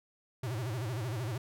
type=tone with vibrato; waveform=square; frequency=117.7 Hz; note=A#2; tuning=17 cents sharp; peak=-34 dBFS; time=0.43-1.38 s; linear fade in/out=5 ms; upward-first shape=sine; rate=13 Hz; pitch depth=220 cents each way; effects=none